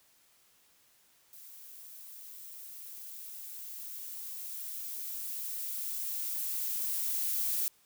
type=noise with level ramp; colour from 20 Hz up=violet; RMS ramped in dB=-51 to -31 dBFS; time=1.33-7.68 s; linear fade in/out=0 ms; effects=white hiss -66 dBFS RMS until 7.85 s